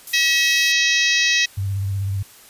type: noise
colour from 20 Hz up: violet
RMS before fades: -30 dBFS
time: 0.07-0.72 s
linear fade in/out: 2 ms
type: harmonic tone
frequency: 643 Hz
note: E5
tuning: 43 cents flat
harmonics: 3 / 4 / 5 / 6 / 7 / 8 / 9 / 10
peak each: -20 / -20 / -26 / -22 / -28 / -26 / -26 / -31 dBFS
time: 0.13-1.46 s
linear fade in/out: 10 ms
type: tone with vibrato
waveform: sine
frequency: 98 Hz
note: G2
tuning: in tune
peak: -20 dBFS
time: 1.57-2.23 s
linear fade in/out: 10 ms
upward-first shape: triangle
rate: 16 Hz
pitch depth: 53 cents each way
effects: white hiss -46 dBFS RMS until 2.49 s + resampled to 32000 Hz